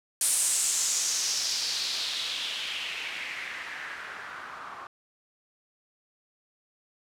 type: noise with low-pass filter sweep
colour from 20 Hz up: blue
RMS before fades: -31 dBFS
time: 0.21-4.87 s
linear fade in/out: 2 ms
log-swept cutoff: 9500 to 1100 Hz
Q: 3
effects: none